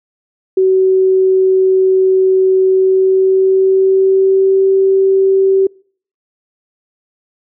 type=tone with pitch glide; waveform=sine; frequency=377.6 to 385.5 Hz; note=F#4 to G4; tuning=+35 to -29 cents; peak=-7 dBFS; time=0.57-5.67 s; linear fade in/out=5 ms; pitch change=+36 cents; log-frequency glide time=2.64-4.65 s; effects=noise-tail reverb RT60 0.5 s tail -26 dB re dry